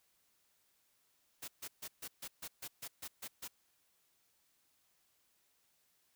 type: noise bursts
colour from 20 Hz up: white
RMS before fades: -45 dBFS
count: 11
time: 1.42-3.48 s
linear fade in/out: 10 ms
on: 60 ms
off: 140 ms
effects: white hiss -75 dBFS RMS until 6.15 s